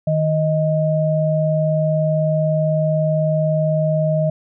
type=tone pair together; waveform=sine; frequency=156 / 626 Hz; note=D#3 / D#5; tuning=+5 / +10 cents; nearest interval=2 octaves; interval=2405 cents; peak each=-17 / -18 dBFS; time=0.07-4.3 s; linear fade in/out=5 ms; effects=none